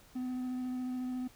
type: tone with vibrato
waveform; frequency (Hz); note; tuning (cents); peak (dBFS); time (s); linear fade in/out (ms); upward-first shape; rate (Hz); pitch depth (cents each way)
triangle; 252.8; B3; +41; -32; 0.15-1.28; 10; sine; 14; 12
effects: pink hiss -60 dBFS RMS until 1.35 s